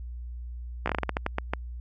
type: slowing click train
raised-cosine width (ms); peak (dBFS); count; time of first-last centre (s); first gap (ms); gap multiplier
0.5; -11; 12; 0.86-1.535; 15; 1.26
effects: added 60 Hz sine -35 dBFS peak until 1.8 s